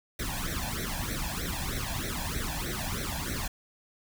pink noise with flanger, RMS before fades -33 dBFS, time 0.19-3.48 s, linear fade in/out 5 ms, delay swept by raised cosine 0.5 to 1.22 ms, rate 3.2 Hz, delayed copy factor +0.95, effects none

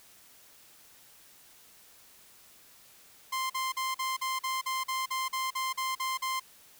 sawtooth tone bursts, 1046.5 Hz, C6, in tune, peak -26 dBFS, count 14, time 3.32-6.399 s, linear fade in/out 10 ms, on 180 ms, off 43 ms, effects white hiss -57 dBFS RMS until 6.79 s

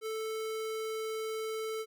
square tone, 439.9 Hz, A4, in tune, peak -35 dBFS, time 0.01-1.86 s, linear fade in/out 50 ms, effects none

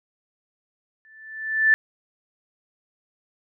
sine tone with exponential growth, 1760 Hz, A6, in tune, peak -11 dBFS, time 1.05-1.74 s, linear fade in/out 0 ms, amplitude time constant 150 ms, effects none

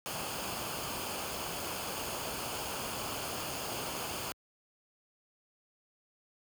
pink noise with comb filter, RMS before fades -38 dBFS, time 0.06-4.32 s, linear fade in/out 0 ms, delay 0.52 ms, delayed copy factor -0.55, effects high-pass 60 Hz 12 dB/octave

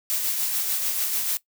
blue noise with tremolo, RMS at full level -24 dBFS, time 0.1-1.37 s, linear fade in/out 0 ms, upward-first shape sine, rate 6.8 Hz, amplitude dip 35%, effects noise-tail reverb RT60 0.1 s tail -18 dB re dry

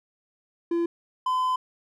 triangle tone pair in turn, 340 / 1018.8 Hz, F4 / C6, -46 / -46 cents, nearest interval octave + perfect fifth, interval 1900 cents, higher second, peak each -20 dBFS, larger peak neither, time 0.71-0.86 / 1.26-1.56 s, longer second, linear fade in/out 5 ms, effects none

